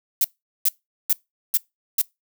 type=noise bursts; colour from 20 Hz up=violet; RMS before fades=-18 dBFS; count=5; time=0.21-2.015 s; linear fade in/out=2 ms; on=33 ms; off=410 ms; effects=noise-tail reverb RT60 0.2 s tail -24 dB re dry